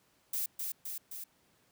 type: noise with echo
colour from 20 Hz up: violet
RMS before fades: -34 dBFS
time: 0.33-0.46 s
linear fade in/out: 5 ms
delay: 260 ms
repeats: 3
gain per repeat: -3 dB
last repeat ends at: 1.24 s
effects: pink hiss -69 dBFS RMS until 1.71 s + high-pass 100 Hz 12 dB/octave